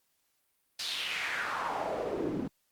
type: noise with band-pass filter sweep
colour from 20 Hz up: pink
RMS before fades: -34 dBFS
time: 0.79-2.48 s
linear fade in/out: 5 ms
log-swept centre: 4600 to 230 Hz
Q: 3.1
effects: white hiss -75 dBFS RMS until 2.71 s + Opus 48 kbps